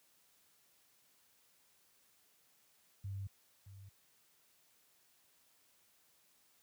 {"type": "tone with echo", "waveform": "sine", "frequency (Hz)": 98, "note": "G2", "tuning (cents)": 0, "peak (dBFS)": -39, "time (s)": [3.04, 3.27], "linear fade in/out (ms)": 5, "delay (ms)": 620, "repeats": 1, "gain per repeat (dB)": -12, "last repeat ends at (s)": 3.89, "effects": ["white hiss -71 dBFS RMS until 6.62 s", "high-pass 60 Hz 12 dB/octave"]}